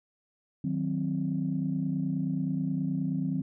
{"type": "chord", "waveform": "sine", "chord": "C diminished", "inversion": "first", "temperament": "equal", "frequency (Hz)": [155.56, 185, 261.6], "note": ["Eb3", "Gb3", "C4"], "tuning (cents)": [0, 0, 0], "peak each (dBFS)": -31, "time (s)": [0.64, 3.42], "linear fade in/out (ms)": 5, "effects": ["tanh soft clip ceiling -18 dBFS"]}